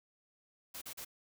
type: noise bursts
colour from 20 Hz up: white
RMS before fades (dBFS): -45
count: 3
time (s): 0.74-1.049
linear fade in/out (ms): 10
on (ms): 77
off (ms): 39
effects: none